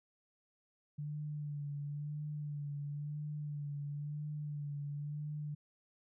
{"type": "tone with vibrato", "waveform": "sine", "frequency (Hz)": 146.83, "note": "D3", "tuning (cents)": 0, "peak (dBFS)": -38, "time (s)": [0.98, 5.55], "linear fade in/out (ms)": 10, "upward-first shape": "sine", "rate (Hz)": 0.98, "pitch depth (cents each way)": 35, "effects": []}